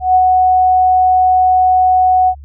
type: tone with ADSR envelope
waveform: sine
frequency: 740 Hz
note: F#5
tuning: in tune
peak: -5 dBFS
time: 0-2.35 s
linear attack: 150 ms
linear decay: 55 ms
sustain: -2 dB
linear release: 68 ms
effects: added 71 Hz sine -31 dBFS peak until 2.44 s